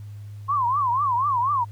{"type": "tone with vibrato", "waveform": "sine", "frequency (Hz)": 1056, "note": "C6", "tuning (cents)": 16, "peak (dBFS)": -19, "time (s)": [0.48, 1.65], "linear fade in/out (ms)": 20, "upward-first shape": "triangle", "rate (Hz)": 4.1, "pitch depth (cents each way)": 230, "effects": ["added 103 Hz sine -35 dBFS peak until 1.71 s", "pink hiss -59 dBFS RMS until 1.71 s"]}